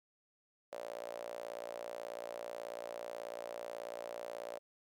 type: tone with high-pass filter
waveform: sawtooth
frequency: 58.27 Hz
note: A#1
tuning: in tune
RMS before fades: -45 dBFS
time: 0.72-4.59 s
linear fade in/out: 5 ms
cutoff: 570 Hz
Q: 7.1
effects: none